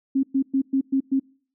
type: tone bursts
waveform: sine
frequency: 269 Hz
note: C4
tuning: 48 cents sharp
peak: -17 dBFS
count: 6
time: 0.15-1.198 s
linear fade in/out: 10 ms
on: 83 ms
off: 110 ms
effects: noise-tail reverb RT60 0.5 s tail -26 dB re dry